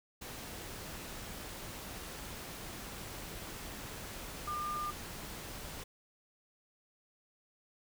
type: tone in noise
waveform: sine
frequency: 1203 Hz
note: D6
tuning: 41 cents sharp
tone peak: -35 dBFS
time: 4.47-4.91 s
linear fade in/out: 10 ms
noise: pink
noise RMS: -45 dBFS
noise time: 0.21-5.84 s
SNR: +7 dB
effects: none